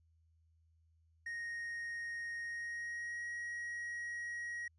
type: tone with pitch glide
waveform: triangle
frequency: 1864.7 to 1897.3 Hz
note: A#6 to A#6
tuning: 0 to +30 cents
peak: -38 dBFS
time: 1.26-4.68 s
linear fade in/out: 5 ms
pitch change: +30 cents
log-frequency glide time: 2.42-3.25 s
effects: added 81 Hz sine -68 dBFS peak until 4.78 s + resampled to 24000 Hz